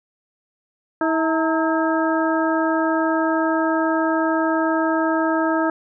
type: harmonic tone with a mistuned harmonic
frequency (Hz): 322.4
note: E4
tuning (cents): -38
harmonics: 1 / 2 / 3 / 4 / 5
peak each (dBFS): -20 / -23 / -25 / -26 / -27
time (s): 1.01-5.7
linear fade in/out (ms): 2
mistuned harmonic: 3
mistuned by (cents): -89
effects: none